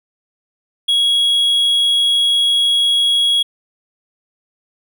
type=tone; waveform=triangle; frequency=3322 Hz; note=G#7; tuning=in tune; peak=-10 dBFS; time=0.88-3.43 s; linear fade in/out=10 ms; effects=none